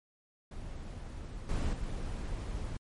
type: noise with level steps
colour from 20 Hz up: brown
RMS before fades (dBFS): -42 / -31 / -37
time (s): 0.51-2.77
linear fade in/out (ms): 5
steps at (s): 1.49 / 1.73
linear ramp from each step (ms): 2
effects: MP3 48 kbps